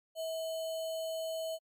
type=tone with sample-and-hold; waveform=sine; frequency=647 Hz; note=E5; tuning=32 cents flat; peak=-34 dBFS; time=0.15-1.59 s; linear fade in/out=50 ms; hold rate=3675 Hz; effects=MP3 96 kbps